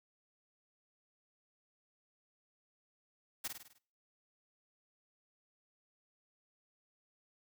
white noise with echo, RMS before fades -38 dBFS, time 3.44-3.48 s, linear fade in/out 10 ms, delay 51 ms, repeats 6, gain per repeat -5 dB, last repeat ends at 3.786 s, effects noise-tail reverb RT60 0.5 s tail -23 dB re dry

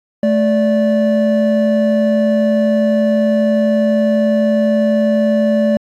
triangle tone pair together, 218 / 582 Hz, A3 / D5, -16 / -16 cents, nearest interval octave + perfect fourth, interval 1700 cents, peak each -11 / -12 dBFS, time 0.23-5.77 s, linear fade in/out 2 ms, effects AAC 64 kbps

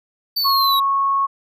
square linear sweep, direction down, 4600 to 3814 Hz, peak -18 dBFS, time 0.36-0.8 s, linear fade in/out 10 ms
sine tone, 1100 Hz, C#6, 14 cents flat, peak -15 dBFS, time 0.44-1.27 s, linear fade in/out 20 ms
effects none

